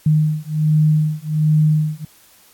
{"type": "beating tone pair", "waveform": "sine", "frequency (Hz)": [153.2, 154.5], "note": ["D#3", "D#3"], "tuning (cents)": [-27, -12], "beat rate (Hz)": 1.3, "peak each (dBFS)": -16, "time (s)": [0.06, 2.05], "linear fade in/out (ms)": 5, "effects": ["white hiss -50 dBFS RMS until 2.53 s", "AAC 64 kbps"]}